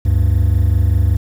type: tone pair together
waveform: triangle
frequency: 72.85 / 98 Hz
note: D2 / G2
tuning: -13 / 0 cents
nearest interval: perfect fourth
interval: 513 cents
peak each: -11 dBFS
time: 0.05-1.17 s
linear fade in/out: 10 ms
effects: tanh soft clip ceiling -1 dBFS + 7-bit